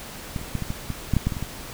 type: clicks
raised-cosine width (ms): 5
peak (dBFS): -15 / -23 / -13 / -16 / -14 / -15 / -8 / -7 / -9 / -16 / -19 / -15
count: 12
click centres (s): 0.362 / 0.415 / 0.553 / 0.623 / 0.704 / 0.903 / 1.137 / 1.167 / 1.27 / 1.322 / 1.368 / 1.426
effects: pink hiss -38 dBFS RMS until 1.73 s